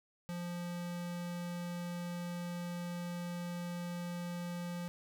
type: tone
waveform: square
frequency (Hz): 174.61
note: F3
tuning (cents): 0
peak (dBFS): -39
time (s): 0.29-4.88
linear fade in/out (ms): 0
effects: none